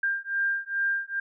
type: beating tone pair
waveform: sine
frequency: 1594 / 1596.4 Hz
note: G6 / G6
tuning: +28 / +31 cents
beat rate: 2.4 Hz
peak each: -28 dBFS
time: 0.03-1.2 s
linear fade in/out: 5 ms
effects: none